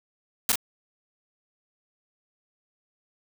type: noise with echo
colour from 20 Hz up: white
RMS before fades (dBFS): -21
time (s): 0.49-0.52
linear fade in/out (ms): 2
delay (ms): 37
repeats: 1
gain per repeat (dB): -4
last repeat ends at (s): 0.557
effects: none